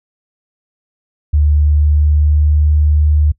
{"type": "tone with pitch glide", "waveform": "sine", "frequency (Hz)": [74.2, 75.24], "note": ["D2", "D2"], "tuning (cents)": [18, 42], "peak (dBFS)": -8, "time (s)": [1.33, 3.32], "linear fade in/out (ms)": 10, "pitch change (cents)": 24, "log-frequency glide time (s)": [1.52, 2.65], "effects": ["noise-tail reverb RT60 0.1 s tail -21 dB re dry"]}